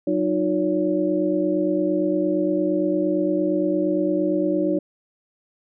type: tone cluster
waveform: sine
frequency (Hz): 185.9 / 308.5 / 357.2 / 565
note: F#3 / D#4 / F4 / C#5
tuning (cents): +8 / -15 / +39 / +33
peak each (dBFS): -29 / -21 / -25 / -25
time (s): 0.07-4.79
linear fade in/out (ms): 5
effects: none